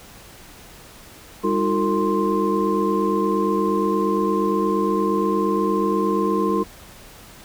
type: tone cluster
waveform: sine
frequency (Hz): 200.6 / 314.9 / 363.4 / 452.1 / 1048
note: G3 / D#4 / F#4 / A4 / C6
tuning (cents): +40 / +21 / -31 / +47 / +2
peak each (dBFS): -24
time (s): 1.43-6.64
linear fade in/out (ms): 20
effects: pink hiss -44 dBFS RMS until 7.44 s